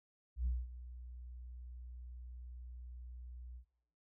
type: tone with ADSR envelope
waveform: sine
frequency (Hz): 61.2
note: B1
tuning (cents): -15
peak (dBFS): -30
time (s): 0.36-3.65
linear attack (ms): 99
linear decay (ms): 210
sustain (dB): -17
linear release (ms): 89
effects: noise-tail reverb RT60 0.8 s tail -18 dB re dry + tanh soft clip ceiling -30 dBFS